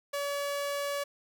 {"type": "tone", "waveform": "sawtooth", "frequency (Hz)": 569, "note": "C#5", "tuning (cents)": 45, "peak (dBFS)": -27, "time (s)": [0.13, 1.04], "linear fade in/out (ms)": 10, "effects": []}